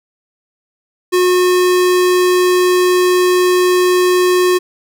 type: tone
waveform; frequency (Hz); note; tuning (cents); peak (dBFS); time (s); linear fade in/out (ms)
square; 362.4; F#4; -36; -10; 1.12-4.59; 20
effects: none